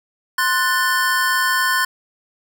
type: chord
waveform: square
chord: F# diminished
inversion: second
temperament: equal with one note detuned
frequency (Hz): 1046.5 / 1480 / 1772.2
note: C6 / F#6 / A6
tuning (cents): 0 / 0 / +12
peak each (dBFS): -21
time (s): 0.38-1.85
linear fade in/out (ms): 5
effects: none